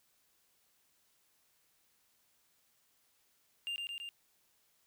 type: tone with echo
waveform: triangle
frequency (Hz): 2798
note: F7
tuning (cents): +3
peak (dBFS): -34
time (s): 3.67-3.76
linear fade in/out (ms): 0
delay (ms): 110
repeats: 3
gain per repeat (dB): -2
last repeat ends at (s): 4.09
effects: white hiss -73 dBFS RMS until 4.86 s